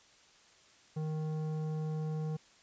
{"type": "tone with tanh clipping", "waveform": "triangle", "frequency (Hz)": 155.56, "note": "D#3", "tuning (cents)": 0, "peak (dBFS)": -35, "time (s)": [0.96, 2.37], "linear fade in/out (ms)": 10, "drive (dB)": 16, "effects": ["white hiss -62 dBFS RMS until 2.62 s", "resampled to 16000 Hz"]}